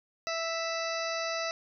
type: harmonic tone with a mistuned harmonic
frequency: 659.3 Hz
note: E5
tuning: in tune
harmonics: 1 / 2 / 3 / 4 / 6 / 7 / 8 / 9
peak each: -34 / -37 / -39 / -40 / -42 / -42 / -43 / -44 dBFS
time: 0.27-1.51 s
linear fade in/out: 0 ms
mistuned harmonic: 7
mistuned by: +41 cents
effects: none